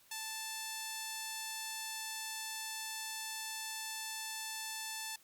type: tone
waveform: 5% pulse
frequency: 880 Hz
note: A5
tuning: in tune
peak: -28 dBFS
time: 0.11-5.16 s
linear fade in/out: 5 ms
effects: white hiss -65 dBFS RMS until 5.23 s + Opus 48 kbps